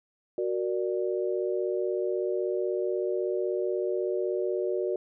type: chord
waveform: sine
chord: Gb augmented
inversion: none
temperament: equal with one note detuned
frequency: 370 / 466.2 / 591.1 Hz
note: Gb4 / Bb4 / D5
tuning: 0 / 0 / +11 cents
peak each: -28 / -32 / -33 dBFS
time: 0.38-4.96 s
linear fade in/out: 2 ms
effects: none